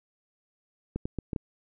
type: clicks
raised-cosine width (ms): 3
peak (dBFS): -18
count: 5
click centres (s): 0.96 / 1.055 / 1.187 / 1.332 / 1.362
effects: none